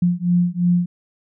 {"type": "beating tone pair", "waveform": "sine", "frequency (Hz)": [174.61, 177.51], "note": ["F3", "F3"], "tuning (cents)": [0, 28], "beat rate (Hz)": 2.9, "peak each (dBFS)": -18, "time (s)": [0.02, 0.86], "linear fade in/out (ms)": 5, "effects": []}